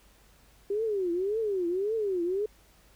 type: tone with vibrato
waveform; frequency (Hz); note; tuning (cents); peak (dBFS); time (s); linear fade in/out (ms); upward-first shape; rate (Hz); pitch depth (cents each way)
sine; 392; G4; 0; -26; 0.7-2.46; 5; triangle; 1.8; 270
effects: added 50 Hz sine -61 dBFS peak until 2.95 s + pink hiss -61 dBFS RMS until 2.95 s